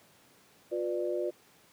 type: chord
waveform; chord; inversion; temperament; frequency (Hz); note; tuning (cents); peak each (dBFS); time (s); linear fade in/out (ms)
sine; B diminished; second; just; 355.6 / 493.9 / 592.7; F4 / B4 / D5; +31 / 0 / +16; -32 / -36 / -34; 0.71-1.31; 20
effects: pink hiss -61 dBFS RMS until 1.72 s + high-pass 150 Hz 12 dB/octave